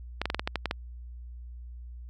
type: clicks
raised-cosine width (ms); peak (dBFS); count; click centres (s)
0.3; -12; 9; 0.216 / 0.256 / 0.301 / 0.346 / 0.395 / 0.475 / 0.557 / 0.657 / 0.711
effects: added 60 Hz sine -40 dBFS peak until 2.09 s